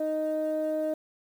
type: tone pair together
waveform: sine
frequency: 310.6 / 621.2 Hz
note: D#4 / D#5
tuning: -3 / -3 cents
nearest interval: octave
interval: 1200 cents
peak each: -30 / -26 dBFS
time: 0-0.94 s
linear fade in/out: 5 ms
effects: tanh soft clip ceiling -22 dBFS + 9-bit